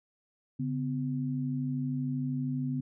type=tone pair together; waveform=sine; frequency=141.3 / 254 Hz; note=C#3 / B3; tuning=+34 / +49 cents; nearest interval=minor seventh; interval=1015 cents; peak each=-32 / -32 dBFS; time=0.59-2.81 s; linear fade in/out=10 ms; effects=none